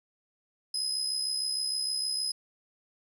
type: tone with amplitude modulation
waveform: 35% pulse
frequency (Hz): 5060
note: D#8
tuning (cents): +28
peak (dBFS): -24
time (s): 0.74-2.32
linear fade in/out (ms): 5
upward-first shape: sine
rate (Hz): 66.5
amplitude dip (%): 50
effects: none